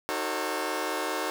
15% pulse chord, D# diminished seventh, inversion none, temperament just, 311.1 / 373.4 / 448 / 537.6 Hz, D#4 / F#4 / A4 / C5, 0 / +16 / +31 / +47 cents, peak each -28 dBFS, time 0.09-1.3 s, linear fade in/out 0 ms, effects none

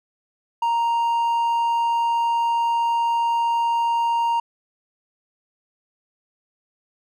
sine tone with hard clipping, 932.3 Hz, A#5, in tune, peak -19 dBFS, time 0.62-4.4 s, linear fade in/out 5 ms, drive 3 dB, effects none

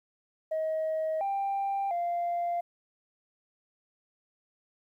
sine tone with pitch steps, 633 / 790 / 694 Hz, D#5 / G5 / F5, +30 / +13 / -11 cents, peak -26 dBFS, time 0.51-2.61 s, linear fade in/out 10 ms, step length 700 ms, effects tanh soft clip ceiling -25 dBFS + 11-bit

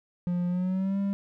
triangle tone with pitch glide, 176.6 to 198.23 Hz, F3 to G3, +20 to +20 cents, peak -23 dBFS, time 0.27-1.13 s, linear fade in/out 0 ms, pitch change +200 cents, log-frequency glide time 0.48-0.99 s, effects none

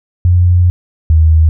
sine tone pair in turn, 88.8 / 79.5 Hz, F2 / D#2, +29 / +38 cents, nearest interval major second, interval 191 cents, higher first, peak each -5 / -4 dBFS, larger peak second, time 0.25-0.7 / 1.1-1.49 s, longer first, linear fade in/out 0 ms, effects none

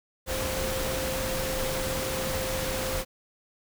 sine tone in noise, 523.3 Hz, C5, in tune, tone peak -32 dBFS, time 0.26-3.05 s, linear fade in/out 50 ms, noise pink, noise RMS -31 dBFS, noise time 0.26-3.05 s, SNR -4 dB, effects none

